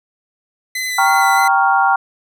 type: tone with vibrato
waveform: sawtooth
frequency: 2013 Hz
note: B6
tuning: 33 cents sharp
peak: -16 dBFS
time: 0.75-1.48 s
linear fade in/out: 5 ms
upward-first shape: square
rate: 3.2 Hz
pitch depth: 12 cents each way
type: chord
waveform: sine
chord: G half-diminished seventh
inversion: none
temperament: equal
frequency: 784 / 932.3 / 1108.7 / 1396.9 Hz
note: G5 / Bb5 / Db6 / F6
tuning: 0 / 0 / 0 / 0 cents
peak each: -14 / -17 / -19 / -16 dBFS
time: 0.98-1.96 s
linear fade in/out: 5 ms
effects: none